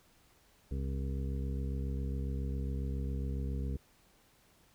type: harmonic tone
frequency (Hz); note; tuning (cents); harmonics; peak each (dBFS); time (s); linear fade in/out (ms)
67.3; C2; +49; 1 / 2 / 3 / 4 / 6 / 7; -34 / -40 / -44 / -46 / -50 / -51; 0.71-3.77; 5
effects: pink hiss -66 dBFS RMS until 4.74 s